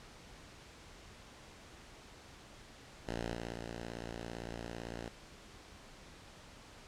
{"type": "tone with level steps", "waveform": "5% pulse", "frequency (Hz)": 57.8, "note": "A#1", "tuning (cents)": -14, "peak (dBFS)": [-26, -29, -31], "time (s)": [3.07, 5.09], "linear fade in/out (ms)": 5, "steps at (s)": [3.33, 3.52], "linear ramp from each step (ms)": 10, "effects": ["pink hiss -55 dBFS RMS until 6.87 s", "low-pass 7000 Hz 12 dB/octave"]}